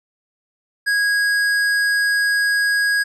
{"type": "tone with hard clipping", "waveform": "sine", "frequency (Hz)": 1650, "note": "G#6", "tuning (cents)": -12, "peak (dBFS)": -17, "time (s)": [0.86, 3.04], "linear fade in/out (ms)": 20, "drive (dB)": 11, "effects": []}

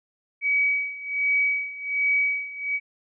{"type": "tone with tremolo", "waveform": "sine", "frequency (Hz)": 2271, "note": "C#7", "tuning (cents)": 41, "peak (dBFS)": -18, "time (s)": [0.41, 2.8], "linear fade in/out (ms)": 50, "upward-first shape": "sine", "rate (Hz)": 1.3, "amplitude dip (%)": 85, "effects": []}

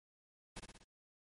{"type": "noise with echo", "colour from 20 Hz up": "pink", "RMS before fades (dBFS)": -45, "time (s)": [0.56, 0.6], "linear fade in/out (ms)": 10, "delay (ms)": 60, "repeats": 4, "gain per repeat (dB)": -4, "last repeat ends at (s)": 0.84, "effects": ["MP3 48 kbps"]}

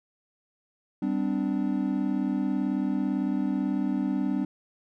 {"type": "chord", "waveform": "triangle", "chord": "G suspended fourth", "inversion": "none", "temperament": "equal with one note detuned", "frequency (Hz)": [196, 255.5, 293.7], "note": ["G3", "C4", "D4"], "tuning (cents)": [0, -41, 0], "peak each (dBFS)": -27, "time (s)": [1.02, 4.45], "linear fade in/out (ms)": 5, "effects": []}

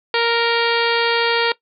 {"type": "harmonic tone with a mistuned harmonic", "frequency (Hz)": 466.2, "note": "A#4", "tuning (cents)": 0, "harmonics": [1, 2, 3, 4, 5, 6, 7, 8, 9, 10], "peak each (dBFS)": [-19, -22, -24, -25, -26, -27, -27, -28, -29, -29], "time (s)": [0.14, 1.52], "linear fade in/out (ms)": 2, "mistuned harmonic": 10, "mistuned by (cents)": -25, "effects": ["noise-tail reverb RT60 0.1 s tail -19 dB re dry"]}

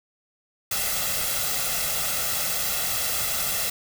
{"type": "noise with comb filter", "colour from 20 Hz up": "white", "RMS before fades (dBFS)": -26, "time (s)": [0.71, 3.7], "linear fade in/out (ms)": 5, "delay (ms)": 1.5, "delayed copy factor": 0.65, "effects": []}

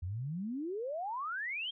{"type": "exponential sweep", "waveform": "sine", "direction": "up", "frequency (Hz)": [82.41, 3277], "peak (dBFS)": -35, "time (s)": [0.02, 1.71], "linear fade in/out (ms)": 10, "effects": []}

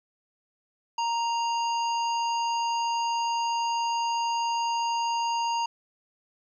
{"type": "harmonic tone with a mistuned harmonic", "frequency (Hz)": 932.3, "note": "A#5", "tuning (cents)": 0, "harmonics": [1, 3, 5, 7], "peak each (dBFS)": [-25, -35, -39, -42], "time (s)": [0.98, 5.66], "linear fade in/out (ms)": 5, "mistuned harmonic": 5, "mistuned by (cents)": 43, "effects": ["11-bit"]}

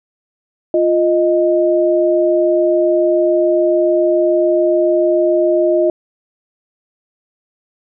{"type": "tone pair together", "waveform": "sine", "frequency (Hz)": [349.2, 622.2], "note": ["F4", "D#5"], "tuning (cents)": [0, 0], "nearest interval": "minor seventh", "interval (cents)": 1000, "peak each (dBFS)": -13, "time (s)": [0.74, 5.9], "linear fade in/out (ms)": 2, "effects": []}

